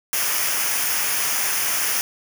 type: noise with comb filter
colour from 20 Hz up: white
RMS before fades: -22 dBFS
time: 0.13-2.01 s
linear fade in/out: 0 ms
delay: 0.25 ms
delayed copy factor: -0.65
effects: none